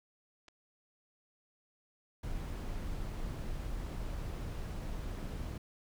clicks, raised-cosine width 0.2 ms, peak -38 dBFS, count 2, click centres 0.482 / 0.485 s
brown noise, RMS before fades -39 dBFS, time 2.23-5.58 s, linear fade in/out 5 ms
effects none

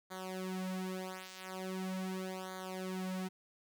sawtooth tone with flanger, 186.9 Hz, F#3, 18 cents sharp, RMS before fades -41 dBFS, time 0.1-3.29 s, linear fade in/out 20 ms, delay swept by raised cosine 0.37 to 5.27 ms, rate 0.41 Hz, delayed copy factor -1, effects none

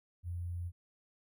sine tone with sample-and-hold, 87.31 Hz, F2, in tune, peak -36 dBFS, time 0.23-0.72 s, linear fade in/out 50 ms, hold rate 11025 Hz, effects none

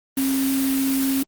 sine tone in noise, 269 Hz, C4, 48 cents sharp, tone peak -19 dBFS, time 0.17-1.23 s, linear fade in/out 5 ms, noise white, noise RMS -28 dBFS, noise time 0.17-1.23 s, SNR +6 dB, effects Opus 32 kbps

